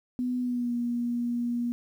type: tone with pitch glide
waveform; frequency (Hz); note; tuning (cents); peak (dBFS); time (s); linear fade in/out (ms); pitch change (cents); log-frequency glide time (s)
sine; 249 to 239.4; B3 to A#3; +14 to +46; -26; 0.19-1.72; 0; -68; 0.4-0.73
effects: 10-bit